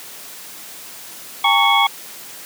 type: tone cluster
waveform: sine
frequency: 806 / 904 / 1121 / 2201 / 3338 Hz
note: G5 / A5 / C#6 / C#7 / G#7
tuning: +48 / +47 / +19 / -13 / +8 cents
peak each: -18 dBFS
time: 1.44-1.87 s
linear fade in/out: 5 ms
effects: white hiss -36 dBFS RMS until 2.45 s + high-pass 150 Hz 12 dB/octave